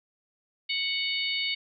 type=harmonic tone; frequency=740 Hz; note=F#5; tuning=in tune; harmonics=3 / 4 / 5 / 6; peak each=-31 / -32 / -33 / -34 dBFS; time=0.69-1.55 s; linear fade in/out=10 ms; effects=none